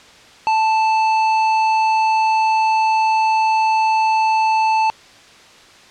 sine tone with tanh clipping, 880 Hz, A5, in tune, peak -15 dBFS, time 0.47-4.9 s, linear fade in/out 0 ms, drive 13 dB, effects white hiss -44 dBFS RMS until 5.9 s + low-pass 5000 Hz 12 dB/octave

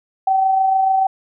sine tone with amplitude modulation, 767 Hz, G5, 38 cents flat, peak -11 dBFS, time 0.27-1.07 s, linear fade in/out 5 ms, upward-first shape sine, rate 26.9 Hz, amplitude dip 35%, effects none

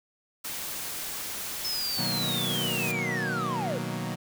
white noise, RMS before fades -35 dBFS, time 0.44-2.92 s, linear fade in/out 10 ms
triangle linear sweep, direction down, 5274 to 440 Hz, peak -28 dBFS, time 1.64-3.79 s, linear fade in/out 10 ms
sawtooth chord, B major seventh, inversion none, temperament equal, 123.47 / 155.56 / 185 / 233.1 Hz, B2 / D#3 / F#3 / A#3, 0 / 0 / 0 / 0 cents, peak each -32 / -32 / -31 / -33 dBFS, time 1.97-4.16 s, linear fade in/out 20 ms
effects none

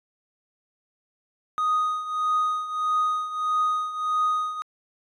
triangle tone with tremolo, 1244.5 Hz, D#6, in tune, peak -16 dBFS, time 1.58-4.62 s, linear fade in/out 0 ms, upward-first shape triangle, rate 1.6 Hz, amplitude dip 80%, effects tanh soft clip ceiling -15 dBFS + resampled to 24000 Hz

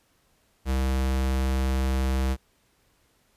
square tone, 65.7 Hz, C2, 8 cents sharp, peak -23 dBFS, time 0.65-2.37 s, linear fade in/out 50 ms, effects pink hiss -66 dBFS RMS until 3.36 s + resampled to 32000 Hz

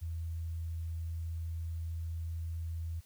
sine tone, 82.41 Hz, E2, in tune, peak -35 dBFS, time 0.01-3.01 s, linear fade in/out 20 ms, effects white hiss -65 dBFS RMS until 3.05 s

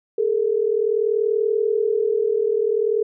sine tone pair together, 415.3 / 455.8 Hz, G#4 / A#4, 0 / -39 cents, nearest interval major second, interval 161 cents, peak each -20 dBFS, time 0.18-3.03 s, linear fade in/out 5 ms, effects none

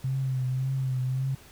sine tone with vibrato, 130.81 Hz, C3, in tune, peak -25 dBFS, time 0.04-1.35 s, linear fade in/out 5 ms, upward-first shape triangle, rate 1.8 Hz, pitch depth 50 cents each way, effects pink hiss -52 dBFS RMS until 1.51 s

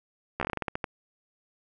slowing click train, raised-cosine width 0.5 ms, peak -14 dBFS, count 12, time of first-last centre 0.4-0.842 s, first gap 13 ms, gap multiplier 1.21, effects none

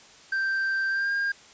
triangle tone with pitch glide, 1568 to 1611.2 Hz, G6 to G6, 0 to +47 cents, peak -22 dBFS, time 0.32-1.32 s, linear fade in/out 5 ms, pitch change +47 cents, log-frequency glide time 0.89-1.12 s, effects white hiss -51 dBFS RMS until 1.53 s + resampled to 16000 Hz

